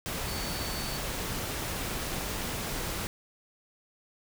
sine tone in noise, 4490 Hz, C#8, 21 cents sharp, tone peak -41 dBFS, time 0.28-0.97 s, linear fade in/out 0 ms, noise pink, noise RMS -34 dBFS, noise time 0.06-3.07 s, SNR -10 dB, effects none

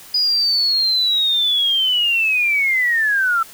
sine linear sweep, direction down, 4960 to 1318.5 Hz, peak -14 dBFS, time 0.14-3.43 s, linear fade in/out 5 ms, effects white hiss -41 dBFS RMS until 3.53 s

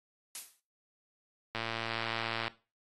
blue noise with exponential decay, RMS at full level -35 dBFS, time 0.35-0.6 s, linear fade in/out 1 ms, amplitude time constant 54 ms
click train, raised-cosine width 0.3 ms, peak -18 dBFS, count 107, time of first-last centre 1.55-2.48 s, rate 114 Hz
effects noise-tail reverb RT60 0.3 s tail -17 dB re dry + AAC 32 kbps

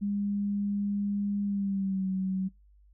sine tone with pitch glide, 202.7 to 189.13 Hz, G#3 to F#3, -42 to +38 cents, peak -27 dBFS, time 0.01-2.49 s, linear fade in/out 20 ms, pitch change -120 cents, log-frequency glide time 1.44-2.07 s, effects noise-tail reverb RT60 0.2 s tail -26 dB re dry + added 50 Hz sine -56 dBFS peak until 2.93 s

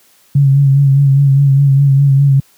sine tone with vibrato, 138.59 Hz, C#3, in tune, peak -5 dBFS, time 0.35-2.4 s, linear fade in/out 5 ms, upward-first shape sine, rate 4.9 Hz, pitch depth 39 cents each way, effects white hiss -50 dBFS RMS until 2.57 s + high-pass 80 Hz 12 dB/octave

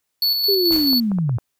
square tone with tremolo, 4435 Hz, C#8, in tune, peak -16 dBFS, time 0.22-1 s, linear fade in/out 2 ms, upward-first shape square, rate 4.6 Hz, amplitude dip 35%
sine linear sweep, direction down, 407.9 to 110 Hz, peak -17 dBFS, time 0.48-1.38 s, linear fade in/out 10 ms
clicks, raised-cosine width 1 ms, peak -18 dBFS, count 7, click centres 0.709 / 0.762 / 0.931 / 1.117 / 1.186 / 1.294 / 1.385 s
pink noise with exponential decay, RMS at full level -30 dBFS, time 0.72-1.23 s, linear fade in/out 0 ms, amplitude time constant 110 ms
effects white hiss -75 dBFS RMS until 1.59 s

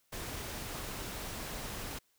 pink noise, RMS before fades -41 dBFS, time 0.12-1.99 s, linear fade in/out 10 ms, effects white hiss -73 dBFS RMS until 2.18 s

